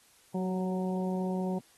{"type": "harmonic tone with a mistuned harmonic", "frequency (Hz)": 185, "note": "F#3", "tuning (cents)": 0, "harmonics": [1, 2, 3, 4, 5], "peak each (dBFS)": [-30, -36, -40, -42, -44], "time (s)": [0.34, 1.59], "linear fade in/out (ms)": 10, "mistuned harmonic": 2, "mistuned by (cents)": 18, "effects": ["white hiss -62 dBFS RMS until 1.77 s", "AAC 32 kbps"]}